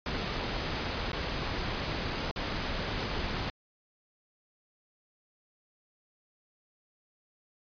pink noise with dropouts, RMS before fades -33 dBFS, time 0.06-3.5 s, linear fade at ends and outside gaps 1 ms, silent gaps 1.118-1.131 / 2.312-2.36 s, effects resampled to 11025 Hz

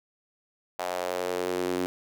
sawtooth tone with high-pass filter sweep, 90.3 Hz, F#2, 42 cents flat, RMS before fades -30 dBFS, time 0.79-1.86 s, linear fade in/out 0 ms, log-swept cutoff 690 to 300 Hz, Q 3, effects none

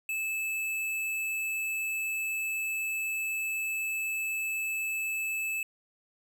sine tone with tanh clipping, 2616 Hz, E7, 14 cents flat, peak -31 dBFS, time 0.09-5.63 s, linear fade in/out 2 ms, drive 18 dB, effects none

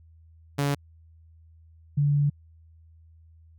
sawtooth / sine tone pair in turn, 142.1 / 144.33 Hz, C#3 / D3, +43 / -30 cents, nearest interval unison, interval 27 cents, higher second, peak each -19 dBFS, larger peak neither, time 0.58-0.75 / 1.97-2.3 s, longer second, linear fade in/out 10 ms, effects added 81 Hz sine -51 dBFS peak until 3.58 s

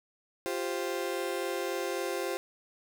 35% pulse chord, F suspended second, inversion none, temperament just, 349.2 / 392.9 / 523.8 Hz, F4 / G4 / C5, 0 / +4 / +2 cents, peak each -34 dBFS, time 0.46-2.37 s, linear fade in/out 0 ms, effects none

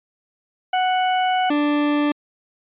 40% pulse tone pair in turn, 740 / 293.7 Hz, F#5 / D4, 0 / 0 cents, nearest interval octave + major third, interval 1600 cents, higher first, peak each -16 dBFS, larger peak neither, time 0.73-1.5 / 1.5-2.12 s, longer first, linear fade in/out 5 ms, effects resampled to 8000 Hz

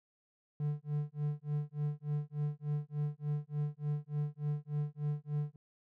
triangle tone with tremolo, 147.9 Hz, D3, 13 cents sharp, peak -28 dBFS, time 0.6-5.56 s, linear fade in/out 2 ms, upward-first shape sine, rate 3.4 Hz, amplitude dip 100%, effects none

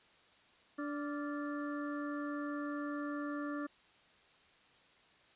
harmonic tone with a mistuned harmonic, 291.7 Hz, D4, 12 cents flat, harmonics 1 / 2 / 4 / 5 / 6, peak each -38 / -46 / -46 / -49 / -50 dBFS, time 0.78-3.67 s, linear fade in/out 10 ms, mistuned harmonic 5, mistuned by -80 cents, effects white hiss -65 dBFS RMS until 5.35 s + resampled to 8000 Hz

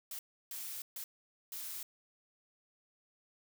blue noise bursts at uneven times, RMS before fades -43 dBFS, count 4, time 0.11-0.19 / 0.51-0.82 / 0.96-1.04 / 1.52-1.83 s, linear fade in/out 2 ms, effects none

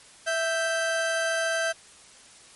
40% pulse tone pair together, 659.3 / 1568.1 Hz, E5 / G6, 0 / 0 cents, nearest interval octave + minor third, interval 1500 cents, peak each -26 dBFS, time 0.26-1.73 s, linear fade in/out 20 ms, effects white hiss -51 dBFS RMS until 2.55 s + MP3 48 kbps

